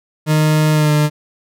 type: tone with pitch glide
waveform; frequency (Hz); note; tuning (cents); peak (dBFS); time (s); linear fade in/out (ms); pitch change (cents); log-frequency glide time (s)
40% pulse; 154.1 to 150.15; D#3 to D3; -16 to +39; -10; 0.26-1.1; 50; -45; 0.72-0.91
effects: none